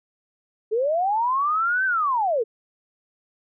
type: linear two-way sweep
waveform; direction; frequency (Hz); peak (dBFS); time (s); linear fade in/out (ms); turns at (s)
sine; up then down; 415.3 to 1568 to 415.3; -19; 0.71-2.44; 20; 1.85
effects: none